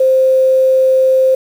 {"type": "tone with quantisation", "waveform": "sine", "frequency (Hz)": 523.3, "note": "C5", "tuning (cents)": 0, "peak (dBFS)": -7, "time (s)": [0, 1.35], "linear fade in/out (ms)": 5, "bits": 6, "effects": []}